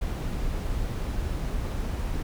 brown noise, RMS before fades -29 dBFS, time 0.01-2.23 s, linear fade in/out 10 ms, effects none

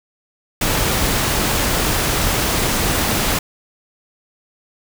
pink noise, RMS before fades -18 dBFS, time 0.61-3.39 s, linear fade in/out 5 ms, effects none

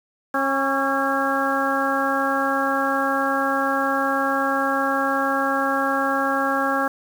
harmonic tone with a mistuned harmonic, 271.9 Hz, C#4, 33 cents flat, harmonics 1 / 2 / 3 / 4 / 5 / 6, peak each -26 / -26 / -26 / -26 / -26 / -26 dBFS, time 0.34-6.88 s, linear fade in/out 5 ms, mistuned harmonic 4, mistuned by +40 cents, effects 7-bit

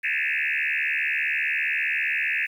sine tone with frequency modulation, 2171 Hz, C#7, 37 cents flat, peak -22 dBFS, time 0.03-2.47 s, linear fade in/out 20 ms, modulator 75.1 Hz, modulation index 6.7, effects 9-bit

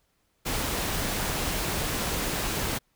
pink noise, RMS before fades -29 dBFS, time 0.45-2.79 s, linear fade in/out 20 ms, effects pink hiss -71 dBFS RMS until 2.95 s

